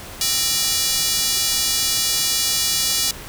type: tone with high-pass filter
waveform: square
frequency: 263.7 Hz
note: C4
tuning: 14 cents sharp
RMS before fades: -20 dBFS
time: 0.21-3.11 s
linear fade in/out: 2 ms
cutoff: 4700 Hz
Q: 1.3
effects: pink hiss -36 dBFS RMS until 3.28 s